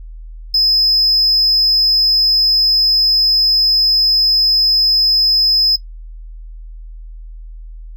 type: tone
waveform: triangle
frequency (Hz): 5100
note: D#8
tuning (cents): +42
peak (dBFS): -8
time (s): 0.54-5.76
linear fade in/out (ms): 5
effects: noise-tail reverb RT60 0.1 s tail -17 dB re dry + added 40 Hz sine -29 dBFS peak until 7.96 s